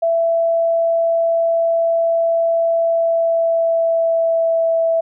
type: tone with pitch glide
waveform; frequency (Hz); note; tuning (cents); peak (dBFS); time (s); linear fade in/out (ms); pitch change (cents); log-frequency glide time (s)
sine; 666 to 659.1; E5 to E5; +18 to 0; -13; 0.02-5.01; 10; -18; 2.82-4.69
effects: none